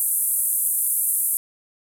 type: band-pass noise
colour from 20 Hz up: white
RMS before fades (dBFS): -22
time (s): 0-1.37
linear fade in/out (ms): 0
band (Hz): 9000 to 13000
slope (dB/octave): 48
effects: none